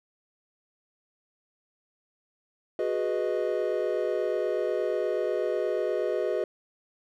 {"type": "chord", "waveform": "triangle", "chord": "G# minor seventh", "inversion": "third", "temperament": "equal with one note detuned", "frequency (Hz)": [367, 415.3, 493.9, 622.3], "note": ["F#4", "G#4", "B4", "D#5"], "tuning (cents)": [-14, 0, 0, 0], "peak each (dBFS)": -29, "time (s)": [2.79, 6.44], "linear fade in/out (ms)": 2, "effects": []}